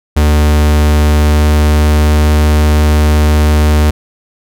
45% pulse tone with pitch glide, 75 to 75.48 Hz, D2 to D2, +37 to +48 cents, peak -6 dBFS, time 0.16-3.91 s, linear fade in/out 10 ms, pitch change +11 cents, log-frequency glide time 1.14-2.33 s, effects none

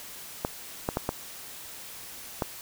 clicks, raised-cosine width 1 ms, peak -12 dBFS, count 5, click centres 0.449 / 0.889 / 0.971 / 1.091 / 2.422 s, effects white hiss -43 dBFS RMS until 2.61 s

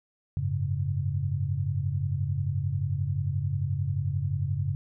sine chord, F# suspended second, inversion none, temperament equal, 92.5 / 103.83 / 138.59 Hz, F#2 / G#2 / C#3, 0 / 0 / 0 cents, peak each -30 / -31 / -29 dBFS, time 0.37-4.75 s, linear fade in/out 0 ms, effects none

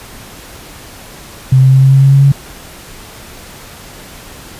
sine tone with pitch steps, 130.81 / 131.95 / 133.1 / 134.25 / 135.42 / 136.6 / 137.79 / 138.99 Hz, C3 / C3 / C3 / C3 / C#3 / C#3 / C#3 / C#3, 0 / +15 / +30 / +45 / -40 / -25 / -10 / +5 cents, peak -3 dBFS, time 1.52-2.32 s, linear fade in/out 5 ms, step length 100 ms, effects pink hiss -33 dBFS RMS until 4.59 s + resampled to 32000 Hz

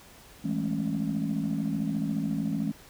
sine chord, A major seventh, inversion second, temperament just, 165 / 206.2 / 220 / 275 Hz, E3 / G#3 / A3 / C#4, +2 / -12 / 0 / -14 cents, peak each -31 dBFS, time 0.44-2.72 s, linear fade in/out 10 ms, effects tanh soft clip ceiling -20 dBFS + pink hiss -52 dBFS RMS until 2.89 s

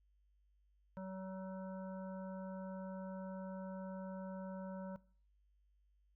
harmonic tone, 189.1 Hz, F#3, 38 cents sharp, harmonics 1 / 3 / 5 / 7 / 8, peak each -45 / -49 / -53 / -61 / -63 dBFS, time 0.97-4.96 s, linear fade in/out 0 ms, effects noise-tail reverb RT60 0.5 s tail -21 dB re dry + added 50 Hz sine -70 dBFS peak until 6.15 s

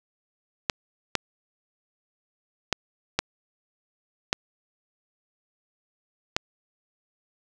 clicks, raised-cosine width 0.2 ms, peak -4 dBFS, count 6, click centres 0.698 / 1.153 / 2.727 / 3.19 / 4.329 / 6.365 s, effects none

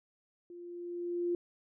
sine tone with level ramp, 348.7 Hz, F4, 3 cents flat, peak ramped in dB -46 to -28 dBFS, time 0.5-1.35 s, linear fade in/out 2 ms, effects none

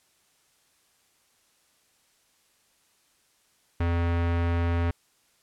square tone with low-pass filter, 85.3 Hz, F2, 40 cents flat, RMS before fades -25 dBFS, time 3.8-4.91 s, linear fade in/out 5 ms, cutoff 2200 Hz, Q 1.1, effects white hiss -66 dBFS RMS until 5.42 s + low-pass 11000 Hz 12 dB/octave

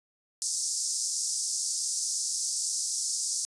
pink band-pass noise, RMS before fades -31 dBFS, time 0.42-3.45 s, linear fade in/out 0 ms, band 5100 to 9400 Hz, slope 48 dB/octave, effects resampled to 24000 Hz

